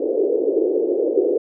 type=band-pass noise; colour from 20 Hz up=white; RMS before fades=-19 dBFS; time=0-1.38 s; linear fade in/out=5 ms; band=340 to 480 Hz; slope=48 dB/octave; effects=none